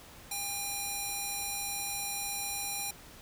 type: tone with band-pass filter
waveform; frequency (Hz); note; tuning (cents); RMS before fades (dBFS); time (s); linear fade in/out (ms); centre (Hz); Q
square; 807; G#5; -50; -36; 0.31-2.91; 5; 11000; 0.77
effects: pink hiss -52 dBFS RMS until 3.21 s